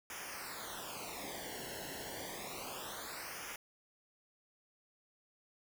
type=noise with flanger; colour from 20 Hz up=pink; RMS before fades=-45 dBFS; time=0.1-3.56 s; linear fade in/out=2 ms; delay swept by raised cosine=0.24 to 0.84 ms; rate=0.29 Hz; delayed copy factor=-0.9; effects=none